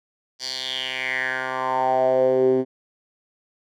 10% pulse tone with band-pass filter sweep, 130 Hz, C3, 11 cents flat, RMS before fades -22 dBFS, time 0.39-2.65 s, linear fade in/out 50 ms, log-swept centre 5100 to 310 Hz, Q 5, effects none

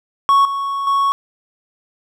triangle tone with level steps, 1108.7 Hz, C#6, in tune, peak -7 / -17 / -11 dBFS, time 0.29-1.12 s, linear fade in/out 0 ms, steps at 0.45 / 0.87 s, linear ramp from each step 2 ms, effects none

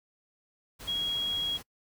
sine tone in noise, 3300 Hz, G#7, 12 cents flat, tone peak -28 dBFS, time 0.87-1.58 s, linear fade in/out 20 ms, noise pink, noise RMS -45 dBFS, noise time 0.79-1.63 s, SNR +14 dB, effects noise-tail reverb RT60 0.1 s tail -26 dB re dry

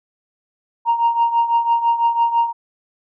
sine tone with tremolo, 932.3 Hz, A#5, in tune, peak -9 dBFS, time 0.85-2.53 s, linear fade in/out 50 ms, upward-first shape triangle, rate 6 Hz, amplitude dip 80%, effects tanh soft clip ceiling -9 dBFS

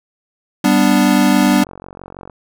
square chord, G major, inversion none, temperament equal, 196 / 246.9 / 293.7 Hz, G3 / B3 / D4, 0 / 0 / 0 cents, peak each -15 dBFS, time 0.64-1.64 s, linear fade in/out 5 ms
click train, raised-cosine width 1 ms, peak -19 dBFS, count 41, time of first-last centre 1.43-2.298 s, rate 46.1 Hz
effects none

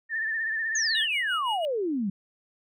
sine tone with vibrato, 1788 Hz, A6, 27 cents sharp, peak -26 dBFS, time 0.09-1.08 s, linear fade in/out 50 ms, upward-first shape triangle, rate 16 Hz, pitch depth 67 cents each way
sine exponential sweep, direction down, 6710 to 185 Hz, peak -25 dBFS, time 0.75-2.1 s, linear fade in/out 5 ms
triangle tone with tremolo, 2894 Hz, F#7, 39 cents flat, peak -27 dBFS, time 0.95-1.65 s, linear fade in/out 0 ms, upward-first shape sine, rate 5.8 Hz, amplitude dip 85%
effects none

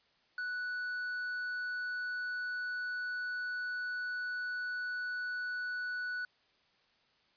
triangle tone with tanh clipping, 1480 Hz, F#6, in tune, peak -36 dBFS, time 0.38-6.25 s, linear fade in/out 2 ms, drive 9 dB, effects white hiss -70 dBFS RMS until 7.36 s + resampled to 11025 Hz

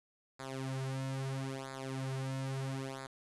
sawtooth tone with flanger, 133.5 Hz, C3, 35 cents sharp, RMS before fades -39 dBFS, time 0.39-3.07 s, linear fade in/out 10 ms, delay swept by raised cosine 0.34 to 4.94 ms, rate 0.76 Hz, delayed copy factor -0.95, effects resampled to 24000 Hz + 10-bit

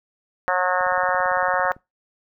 harmonic tone, 182.1 Hz, F#3, 27 cents flat, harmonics 3 / 4 / 5 / 6 / 7 / 8 / 9 / 10, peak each -24 / -25 / -26 / -27 / -27 / -28 / -29 / -29 dBFS, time 0.48-1.72 s, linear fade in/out 0 ms
click train, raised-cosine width 3 ms, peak -33 dBFS, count 18, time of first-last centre 0.81-1.765 s, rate 17.8 Hz
effects noise-tail reverb RT60 0.2 s tail -22 dB re dry

